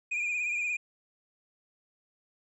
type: tone with vibrato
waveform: triangle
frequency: 2435 Hz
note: D#7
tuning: 38 cents flat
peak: -27 dBFS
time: 0.11-0.77 s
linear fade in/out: 10 ms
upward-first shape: sine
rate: 17 Hz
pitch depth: 49 cents each way
effects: resampled to 24000 Hz